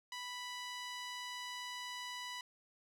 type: tone with band-pass filter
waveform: sawtooth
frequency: 987.8 Hz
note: B5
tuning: in tune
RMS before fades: -45 dBFS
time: 0.12-2.41 s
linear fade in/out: 2 ms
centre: 3500 Hz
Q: 0.71
effects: none